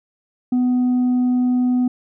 triangle tone with tanh clipping, 249.4 Hz, B3, 17 cents sharp, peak -15 dBFS, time 0.52-1.88 s, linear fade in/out 5 ms, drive 7 dB, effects none

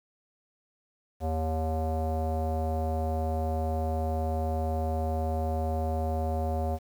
square tone with low-pass filter, 79.5 Hz, D#2, 38 cents sharp, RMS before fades -29 dBFS, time 1.2-6.79 s, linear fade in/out 50 ms, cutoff 670 Hz, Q 6.8, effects 9-bit

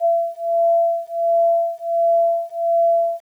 sine beating tone pair, 674 / 675.4 Hz, E5 / E5, +38 / +42 cents, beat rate 1.4 Hz, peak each -18 dBFS, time 0-3.21 s, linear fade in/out 50 ms, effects 9-bit

